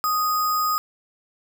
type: tone with sample-and-hold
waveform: sine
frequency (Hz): 1243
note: D#6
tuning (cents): -2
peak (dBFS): -19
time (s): 0.04-0.78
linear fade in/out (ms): 0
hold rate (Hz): 6300
effects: none